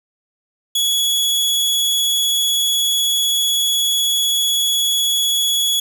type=tone; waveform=sawtooth; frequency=3371 Hz; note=G#7; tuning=25 cents sharp; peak=-12 dBFS; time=0.75-5.8 s; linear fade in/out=5 ms; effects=none